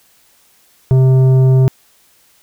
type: tone with tanh clipping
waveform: sine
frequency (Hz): 130.81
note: C3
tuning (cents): 0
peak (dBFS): -8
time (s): 0.91-1.68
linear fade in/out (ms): 0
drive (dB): 10
effects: white hiss -52 dBFS RMS until 2.42 s